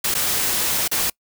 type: noise with dropouts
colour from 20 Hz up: white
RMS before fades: -21 dBFS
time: 0.04-1.1 s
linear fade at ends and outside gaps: 5 ms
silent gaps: 0.142-0.149 / 0.879-0.914 s
effects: noise-tail reverb RT60 0.1 s tail -26 dB re dry